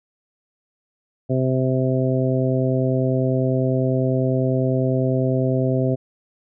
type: harmonic tone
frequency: 130 Hz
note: C3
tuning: 11 cents flat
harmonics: 1 / 2 / 3 / 4 / 5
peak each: -20 / -23 / -25 / -26 / -27 dBFS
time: 1.29-5.96 s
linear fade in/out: 20 ms
effects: none